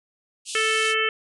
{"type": "band-pass noise", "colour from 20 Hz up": "white", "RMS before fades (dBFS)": -33, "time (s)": [0.45, 0.95], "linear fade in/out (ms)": 50, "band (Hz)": [2600, 10000], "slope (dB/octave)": 96}
{"type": "harmonic tone", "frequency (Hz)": 440, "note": "A4", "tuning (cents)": 0, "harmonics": [1, 3, 4, 5, 6, 7], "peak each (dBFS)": [-27, -27, -27, -27, -27, -27], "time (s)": [0.55, 1.09], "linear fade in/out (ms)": 2}
{"effects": []}